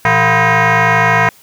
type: tone with frequency modulation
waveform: sine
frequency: 455.2 Hz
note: A#4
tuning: 41 cents flat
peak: -6 dBFS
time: 0.05-1.29 s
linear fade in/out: 2 ms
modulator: 286 Hz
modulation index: 6.2
effects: tanh soft clip ceiling -6 dBFS + white hiss -45 dBFS RMS until 1.42 s